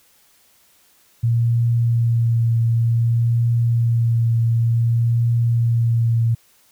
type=tone with vibrato; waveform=sine; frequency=116.54 Hz; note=A#2; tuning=in tune; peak=-14 dBFS; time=1.23-6.35 s; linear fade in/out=10 ms; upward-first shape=triangle; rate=0.55 Hz; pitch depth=19 cents each way; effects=white hiss -56 dBFS RMS until 6.71 s